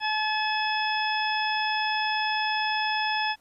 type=harmonic tone with a mistuned harmonic; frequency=860 Hz; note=A5; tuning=40 cents flat; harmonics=1 / 2 / 3 / 4 / 6; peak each=-27 / -30 / -32 / -33 / -35 dBFS; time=0-3.36 s; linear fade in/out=50 ms; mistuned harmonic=4; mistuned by=-26 cents; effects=pink hiss -64 dBFS RMS until 3.4 s + resampled to 32000 Hz